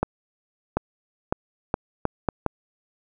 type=accelerating click train; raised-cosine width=1 ms; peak=-7 dBFS; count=7; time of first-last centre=0.03-2.463 s; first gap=740 ms; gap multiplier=0.75; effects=none